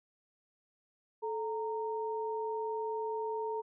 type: tone pair together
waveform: sine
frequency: 436.4 / 924.7 Hz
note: A4 / A#5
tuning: -14 / -14 cents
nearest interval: octave + minor second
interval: 1300 cents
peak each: -35 / -37 dBFS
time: 1.22-3.62 s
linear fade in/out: 20 ms
effects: none